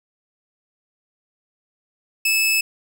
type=tone; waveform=sawtooth; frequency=2609 Hz; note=E7; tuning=18 cents flat; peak=-13 dBFS; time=2.25-2.61 s; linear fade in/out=5 ms; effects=8-bit